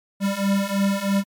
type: beating tone pair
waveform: square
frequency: 196 / 199.1 Hz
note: G3 / G3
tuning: 0 / +27 cents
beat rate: 3.1 Hz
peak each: -24 / -22 dBFS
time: 0.2-1.24 s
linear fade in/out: 50 ms
effects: MP3 96 kbps